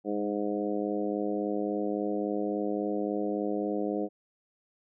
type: harmonic tone with a mistuned harmonic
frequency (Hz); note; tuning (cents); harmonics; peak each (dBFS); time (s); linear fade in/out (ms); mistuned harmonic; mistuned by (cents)
103.6; G#2; -4; 2 / 3 / 4 / 5 / 6 / 7; -35 / -32 / -34 / -35 / -40 / -40; 0.04-4.09; 50; 2; -22
effects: none